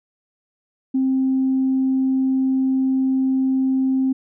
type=tone; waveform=sine; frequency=263.6 Hz; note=C4; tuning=13 cents sharp; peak=-15 dBFS; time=0.94-4.13 s; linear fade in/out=10 ms; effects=tanh soft clip ceiling -11 dBFS